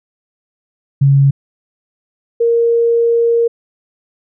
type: tone pair in turn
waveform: sine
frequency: 138.59 / 466.2 Hz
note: C#3 / A#4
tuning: 0 / 0 cents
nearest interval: octave + major sixth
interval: 2100 cents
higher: second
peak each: -6 / -9 dBFS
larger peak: first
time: 1.01-1.31 / 2.4-3.48 s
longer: second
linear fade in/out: 10 ms
effects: none